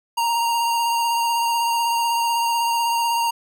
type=tone with vibrato; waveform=square; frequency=932.3 Hz; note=A#5; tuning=in tune; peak=-19 dBFS; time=0.17-3.31 s; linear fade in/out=10 ms; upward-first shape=triangle; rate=16 Hz; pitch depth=21 cents each way; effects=none